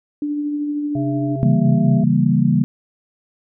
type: tone with tremolo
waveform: sine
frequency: 293.7 Hz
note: D4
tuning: in tune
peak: -18 dBFS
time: 0.22-1.36 s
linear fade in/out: 2 ms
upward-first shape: triangle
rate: 13 Hz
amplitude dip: 30%
type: harmonic tone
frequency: 133.9 Hz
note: C3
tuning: 40 cents sharp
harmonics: 1 / 3 / 5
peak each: -22 / -33 / -28 dBFS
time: 0.95-2.04 s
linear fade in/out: 5 ms
type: chord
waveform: sine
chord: C# diminished seventh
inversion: none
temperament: equal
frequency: 138.59 / 164.81 / 196 / 233.1 Hz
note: C#3 / E3 / G3 / Bb3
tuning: 0 / 0 / 0 / 0 cents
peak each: -18 dBFS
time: 1.43-2.64 s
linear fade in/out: 0 ms
effects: none